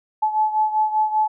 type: beating tone pair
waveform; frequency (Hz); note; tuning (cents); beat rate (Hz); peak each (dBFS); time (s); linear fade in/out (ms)
sine; 860 / 865.1; A5 / A5; -40 / -30; 5.1; -18 / -23; 0.22-1.28; 10
effects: none